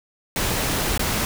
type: noise with dropouts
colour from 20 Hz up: pink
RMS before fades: -23 dBFS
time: 0.36-1.25 s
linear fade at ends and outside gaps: 1 ms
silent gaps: 0.977-0.994 s
effects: none